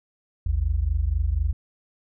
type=tone pair together; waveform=sine; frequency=54.93 / 79 Hz; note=A1 / D#2; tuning=-2 / +27 cents; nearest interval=tritone; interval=629 cents; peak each=-23 dBFS; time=0.46-1.53 s; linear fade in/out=5 ms; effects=none